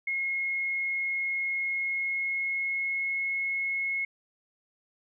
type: tone with pitch glide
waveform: sine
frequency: 2160 to 2175 Hz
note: C#7 to C#7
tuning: -45 to -33 cents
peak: -27 dBFS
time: 0.07-4.05 s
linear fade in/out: 5 ms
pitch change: +12 cents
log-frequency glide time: 1.61-3.31 s
effects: none